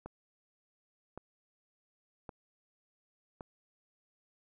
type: click train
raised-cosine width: 1 ms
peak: -29 dBFS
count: 4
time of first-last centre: 0.06-3.408 s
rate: 0.896 Hz
effects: none